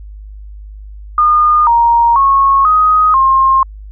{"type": "tone with pitch steps", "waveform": "sine", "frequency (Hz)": [1219, 937, 1096, 1253, 1065], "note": ["D#6", "A#5", "C#6", "D#6", "C6"], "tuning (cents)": [-36, 9, -20, 12, 30], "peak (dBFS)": -6, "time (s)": [1.18, 3.63], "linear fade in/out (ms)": 2, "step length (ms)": 490, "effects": ["added 51 Hz sine -28 dBFS peak until 3.91 s"]}